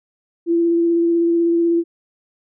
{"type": "tone with vibrato", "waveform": "sine", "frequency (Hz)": 338.1, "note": "E4", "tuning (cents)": 44, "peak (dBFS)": -13, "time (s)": [0.46, 1.84], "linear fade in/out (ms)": 50, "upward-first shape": "square", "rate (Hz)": 16, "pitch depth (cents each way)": 10, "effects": []}